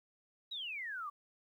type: exponential sweep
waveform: sine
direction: down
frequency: 3951 to 1129 Hz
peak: -39 dBFS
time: 0.51-1.1 s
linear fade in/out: 10 ms
effects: 12-bit